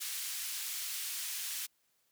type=band-pass noise; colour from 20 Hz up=white; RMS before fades=-39 dBFS; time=0-1.67 s; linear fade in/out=20 ms; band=2100 to 15000 Hz; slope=12 dB/octave; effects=white hiss -75 dBFS RMS until 2.11 s + high-pass 60 Hz 12 dB/octave